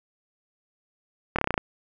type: slowing click train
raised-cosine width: 0.5 ms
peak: -8 dBFS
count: 8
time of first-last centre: 1.36-1.578 s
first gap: 26 ms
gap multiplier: 1.06
effects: none